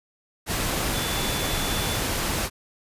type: tone in noise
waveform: sine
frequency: 3478 Hz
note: A7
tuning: 21 cents flat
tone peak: -33 dBFS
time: 0.92-2 s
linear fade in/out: 50 ms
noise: pink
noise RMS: -26 dBFS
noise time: 0.46-2.5 s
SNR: -10 dB
effects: resampled to 32000 Hz